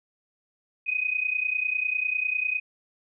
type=tone pair together; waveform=sine; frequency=2489 / 2519 Hz; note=D#7 / D#7; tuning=0 / +21 cents; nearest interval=unison; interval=21 cents; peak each=-27 dBFS; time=0.86-2.6 s; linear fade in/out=20 ms; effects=none